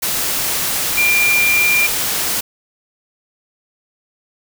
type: tone in noise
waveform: sine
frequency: 2388 Hz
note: D7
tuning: 28 cents sharp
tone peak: -12 dBFS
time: 0.97-1.87 s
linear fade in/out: 10 ms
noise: white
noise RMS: -19 dBFS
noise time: 0.02-2.41 s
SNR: +4 dB
effects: none